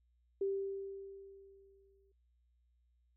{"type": "tone with exponential decay", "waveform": "sine", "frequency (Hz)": 392, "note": "G4", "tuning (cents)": 0, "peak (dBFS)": -31, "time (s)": [0.41, 2.12], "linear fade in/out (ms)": 5, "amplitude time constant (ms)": 370, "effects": ["noise-tail reverb RT60 0.4 s tail -26 dB re dry", "added 60 Hz sine -70 dBFS peak until 3.16 s"]}